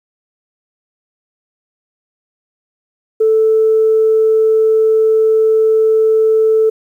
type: tone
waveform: sine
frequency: 440 Hz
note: A4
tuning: in tune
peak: -7 dBFS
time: 3.2-6.7 s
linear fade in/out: 10 ms
effects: tanh soft clip ceiling -3 dBFS + 8-bit